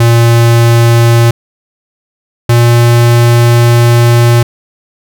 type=tone pair in turn; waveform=square; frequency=117.1 / 118.67 Hz; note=A#2 / A#2; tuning=+8 / +31 cents; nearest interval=unison; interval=23 cents; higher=second; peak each=-4 dBFS; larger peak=neither; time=0-1.31 / 2.49-4.43 s; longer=second; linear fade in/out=5 ms; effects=none

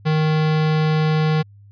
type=tone; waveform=square; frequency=155.56 Hz; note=D#3; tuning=in tune; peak=-16 dBFS; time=0.05-1.43 s; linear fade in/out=20 ms; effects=added 101 Hz sine -43 dBFS peak until 1.71 s + resampled to 11025 Hz

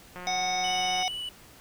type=click train; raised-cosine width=0.5 ms; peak=-26 dBFS; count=157; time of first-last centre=0.16-1.027 s; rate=180 Hz
type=harmonic tone; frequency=740 Hz; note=F#5; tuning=in tune; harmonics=1 / 3 / 5 / 7 / 8; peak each=-28 / -33 / -35 / -36 / -37 dBFS; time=0.27-1.08 s; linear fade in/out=0 ms
type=tone with vibrato; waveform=triangle; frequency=2959 Hz; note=F#7; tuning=1 cent flat; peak=-31 dBFS; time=0.64-1.29 s; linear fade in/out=2 ms; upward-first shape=sine; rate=15 Hz; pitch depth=13 cents each way
effects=pink hiss -52 dBFS RMS until 1.6 s

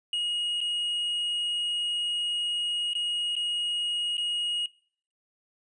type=tone with dropouts; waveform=triangle; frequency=2882 Hz; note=F#7; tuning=46 cents flat; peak=-24 dBFS; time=0.13-4.66 s; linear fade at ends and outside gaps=2 ms; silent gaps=0.606-0.612 / 2.934-2.951 / 3.354-3.364 / 4.17-4.179 s; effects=noise-tail reverb RT60 0.5 s tail -22 dB re dry + resampled to 22050 Hz

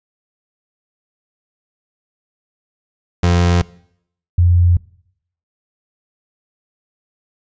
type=tone pair in turn; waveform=30% pulse / sine; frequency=87.31 / 87.64 Hz; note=F2 / F2; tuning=0 / +7 cents; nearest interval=unison; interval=7 cents; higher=second; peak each=-8 dBFS; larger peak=neither; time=3.23-3.62 / 4.38-4.77 s; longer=neither; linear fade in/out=5 ms; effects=noise-tail reverb RT60 0.7 s tail -22 dB re dry + resampled to 16000 Hz

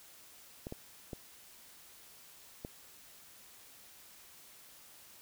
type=clicks; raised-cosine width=2 ms; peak=-27 dBFS; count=4; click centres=0.669 / 0.724 / 1.132 / 2.649 s; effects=white hiss -57 dBFS RMS until 5.21 s

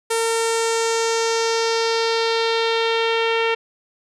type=tone with low-pass filter sweep; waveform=sawtooth; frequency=455.5 Hz; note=A#4; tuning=40 cents flat; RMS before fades=-20 dBFS; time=0.1-3.55 s; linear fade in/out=10 ms; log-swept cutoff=9500 to 2800 Hz; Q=2.6; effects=none

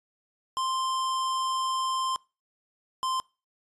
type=tone pair in turn; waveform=square; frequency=1046.5 / 1041.6 Hz; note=C6 / C6; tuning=0 / -8 cents; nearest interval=unison; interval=8 cents; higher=first; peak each=-27 dBFS; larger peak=neither; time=0.57-2.16 / 3.03-3.2 s; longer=first; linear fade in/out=0 ms; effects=noise-tail reverb RT60 0.3 s tail -24 dB re dry + resampled to 24000 Hz

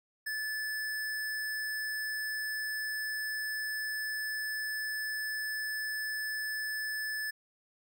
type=tone; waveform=square; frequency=1736 Hz; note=A6; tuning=24 cents flat; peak=-34 dBFS; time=0.26-7.31 s; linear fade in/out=10 ms; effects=none

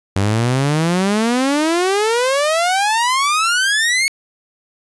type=exponential sweep; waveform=sawtooth; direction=up; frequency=95.2 to 2217 Hz; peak=-10 dBFS; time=0.16-4.08 s; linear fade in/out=0 ms; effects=resampled to 24000 Hz + 8-bit

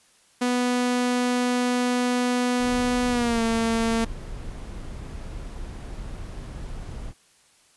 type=tone with pitch glide; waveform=sawtooth; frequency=246.9 to 227.7 Hz; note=B3 to A#3; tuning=0 to -40 cents; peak=-17 dBFS; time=0.41-4.05 s; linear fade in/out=10 ms; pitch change=-140 cents; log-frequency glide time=3.09-3.42 s
type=noise; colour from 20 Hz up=brown; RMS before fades=-35 dBFS; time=2.59-7.14 s; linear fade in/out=50 ms
effects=white hiss -59 dBFS RMS until 7.76 s + resampled to 24000 Hz

